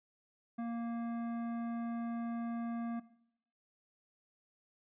triangle tone with hard clipping, 233.1 Hz, A#3, in tune, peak -38 dBFS, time 0.58-3 s, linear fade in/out 10 ms, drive 16 dB, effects noise-tail reverb RT60 0.7 s tail -17 dB re dry + resampled to 8000 Hz

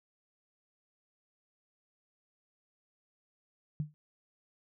sine tone with exponential decay, 150.7 Hz, D3, 45 cents sharp, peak -27 dBFS, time 3.8-3.94 s, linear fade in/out 0 ms, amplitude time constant 29 ms, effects none

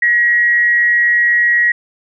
sine tone with frequency modulation, 1906 Hz, A#6, 38 cents sharp, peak -9 dBFS, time 0.02-1.72 s, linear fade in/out 5 ms, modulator 208 Hz, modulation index 0.25, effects none

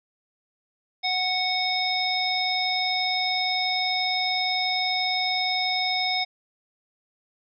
harmonic tone, 739 Hz, F#5, 2 cents flat, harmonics 1 / 3 / 5 / 7, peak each -28 / -28 / -28 / -28 dBFS, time 1.03-6.25 s, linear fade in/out 20 ms, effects none

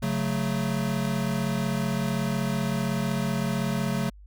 square chord, F# minor, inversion second, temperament equal with one note detuned, 138.59 / 184.14 / 220 Hz, C#3 / F#3 / A3, 0 / -8 / 0 cents, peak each -30 dBFS, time 0.02-4.1 s, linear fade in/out 10 ms, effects added 50 Hz sine -45 dBFS peak until 4.26 s

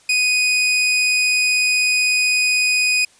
sawtooth tone, 2489 Hz, D#7, in tune, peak -11 dBFS, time 0.09-3.05 s, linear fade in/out 5 ms, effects white hiss -52 dBFS RMS until 3.19 s + resampled to 22050 Hz

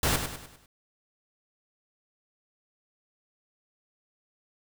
pink noise with echo, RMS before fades -25 dBFS, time 0.03-0.16 s, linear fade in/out 2 ms, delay 100 ms, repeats 5, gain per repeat -7 dB, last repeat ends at 0.66 s, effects none

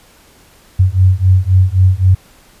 sine beating tone pair, 91.5 / 95.3 Hz, F#2 / G2, -19 / -48 cents, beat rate 3.8 Hz, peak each -10 dBFS, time 0.79-2.15 s, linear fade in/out 10 ms, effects pink hiss -46 dBFS RMS until 2.6 s + resampled to 32000 Hz

